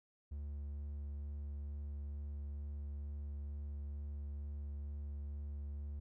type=tone with vibrato; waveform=triangle; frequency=72.1 Hz; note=D2; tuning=31 cents flat; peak=-39 dBFS; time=0.31-6 s; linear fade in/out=10 ms; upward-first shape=sine; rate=2.2 Hz; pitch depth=10 cents each way; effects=none